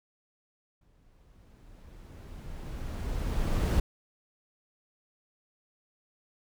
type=noise with exponential growth; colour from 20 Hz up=brown; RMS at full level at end=-24 dBFS; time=0.81-3.8 s; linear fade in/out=5 ms; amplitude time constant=650 ms; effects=none